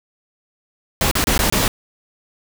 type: noise with dropouts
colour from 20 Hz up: pink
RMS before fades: -17 dBFS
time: 1.01-1.68 s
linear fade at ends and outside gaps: 1 ms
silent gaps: 1.113-1.153 / 1.241-1.27 / 1.378-1.391 / 1.5-1.524 s
effects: none